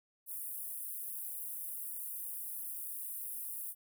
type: high-pass noise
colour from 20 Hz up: pink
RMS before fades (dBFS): -42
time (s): 0.26-3.75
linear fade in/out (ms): 50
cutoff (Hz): 9900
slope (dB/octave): 48
effects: none